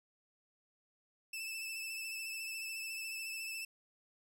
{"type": "tone with vibrato", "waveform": "sawtooth", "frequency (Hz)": 2637, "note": "E7", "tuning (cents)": 0, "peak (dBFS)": -37, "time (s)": [1.33, 3.65], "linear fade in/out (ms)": 5, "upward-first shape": "triangle", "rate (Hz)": 14, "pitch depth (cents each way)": 35, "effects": []}